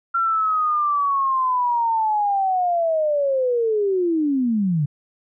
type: linear sweep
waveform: sine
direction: down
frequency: 1371 to 138.59 Hz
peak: -17 dBFS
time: 0.14-4.86 s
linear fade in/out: 10 ms
effects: none